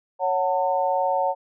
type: chord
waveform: sine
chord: F# minor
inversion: second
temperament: equal with one note detuned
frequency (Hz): 554.4 / 740 / 900.6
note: C#5 / F#5 / A5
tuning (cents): 0 / 0 / +40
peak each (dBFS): -24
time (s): 0.19-1.35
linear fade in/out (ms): 50
effects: none